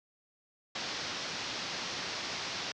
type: low-pass noise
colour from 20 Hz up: white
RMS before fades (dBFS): -38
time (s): 0.75-2.72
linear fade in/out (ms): 5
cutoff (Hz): 5800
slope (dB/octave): 48
effects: high-pass 100 Hz 12 dB/octave